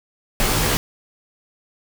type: noise with comb filter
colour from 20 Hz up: pink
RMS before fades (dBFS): -19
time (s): 0.4-0.77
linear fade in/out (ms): 0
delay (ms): 15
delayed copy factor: -0.9
effects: none